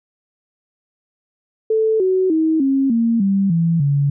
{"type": "tone with pitch steps", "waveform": "sine", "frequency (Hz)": [440, 374.3, 318.4, 270.9, 230.4, 196, 166.73, 141.83], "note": ["A4", "F#4", "D#4", "C#4", "A#3", "G3", "E3", "C#3"], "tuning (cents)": [0, 20, 40, -40, -20, 0, 20, 40], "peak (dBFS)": -13, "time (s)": [1.7, 4.1], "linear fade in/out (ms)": 5, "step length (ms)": 300, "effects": []}